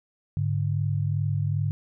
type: tone pair together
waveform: sine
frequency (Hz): 102.67 / 145.2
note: G#2 / D3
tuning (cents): -19 / -19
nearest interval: tritone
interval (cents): 600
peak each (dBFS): -25 / -26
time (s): 0.37-1.71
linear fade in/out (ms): 0
effects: none